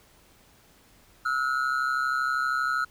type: ring-modulated tone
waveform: triangle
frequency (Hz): 1374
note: F6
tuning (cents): -29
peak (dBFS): -19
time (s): 1.25-2.85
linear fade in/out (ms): 10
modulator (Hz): 66.3
effects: pink hiss -58 dBFS RMS until 2.9 s